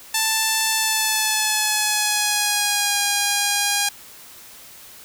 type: tone with pitch glide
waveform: 5% pulse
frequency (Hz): 883 to 814.4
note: A5 to G#5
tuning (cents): +6 to -34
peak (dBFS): -6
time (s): 0.14-3.89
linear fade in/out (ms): 5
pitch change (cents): -140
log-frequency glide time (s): 0.75-2.98
effects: white hiss -43 dBFS RMS until 5.04 s